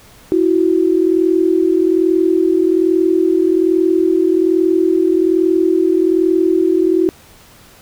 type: tone pair together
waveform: sine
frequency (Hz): 328.8 / 370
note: E4 / F#4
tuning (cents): -4 / 0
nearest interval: major second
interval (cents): 204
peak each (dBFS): -13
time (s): 0.32-7.09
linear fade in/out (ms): 0
effects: pink hiss -44 dBFS RMS until 7.81 s